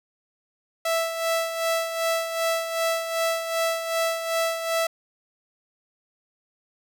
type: tone with tremolo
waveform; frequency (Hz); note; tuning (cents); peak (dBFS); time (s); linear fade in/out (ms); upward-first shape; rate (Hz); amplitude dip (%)
sawtooth; 659.3; E5; 0; -17; 0.85-4.87; 5; sine; 2.6; 60
effects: none